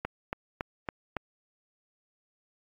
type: click train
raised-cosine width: 0.5 ms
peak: -16 dBFS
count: 5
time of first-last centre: 0.05-1.167 s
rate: 3.58 Hz
effects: AAC 32 kbps